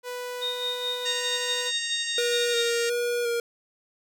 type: tone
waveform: sawtooth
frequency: 493.9 Hz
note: B4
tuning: in tune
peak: -28 dBFS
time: 0.03-1.72 s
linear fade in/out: 50 ms
type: tone with tremolo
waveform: sine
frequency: 3704 Hz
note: A#7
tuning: 12 cents flat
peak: -26 dBFS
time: 0.41-2.72 s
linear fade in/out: 20 ms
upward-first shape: sine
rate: 4.7 Hz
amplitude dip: 65%
type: harmonic tone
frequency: 929 Hz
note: A#5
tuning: 6 cents flat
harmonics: 2 / 3 / 4 / 5 / 6 / 7 / 8 / 9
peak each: -34 / -36 / -37 / -38 / -39 / -39 / -40 / -41 dBFS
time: 1.05-2.9 s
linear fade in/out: 10 ms
type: tone with vibrato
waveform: square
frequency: 475.4 Hz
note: A#4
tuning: 34 cents sharp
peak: -25 dBFS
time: 2.18-3.4 s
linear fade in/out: 2 ms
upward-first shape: square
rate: 1.4 Hz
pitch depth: 18 cents each way
effects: none